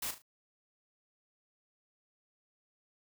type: noise with echo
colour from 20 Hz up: white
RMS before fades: -37 dBFS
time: 0.02-0.11 s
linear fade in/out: 5 ms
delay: 37 ms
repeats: 3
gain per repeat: -9 dB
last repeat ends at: 0.221 s
effects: none